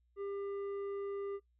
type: tone with tanh clipping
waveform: sine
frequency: 399 Hz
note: G4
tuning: 31 cents sharp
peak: -39 dBFS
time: 0.16-1.4 s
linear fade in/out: 50 ms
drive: 8 dB
effects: noise-tail reverb RT60 0.1 s tail -19 dB re dry + added 60 Hz sine -70 dBFS peak until 1.59 s